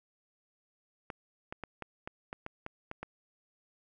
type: clicks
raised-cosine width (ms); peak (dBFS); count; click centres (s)
0.5; -24; 10; 1.102 / 1.525 / 1.637 / 1.823 / 2.075 / 2.329 / 2.464 / 2.664 / 2.914 / 3.03
effects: none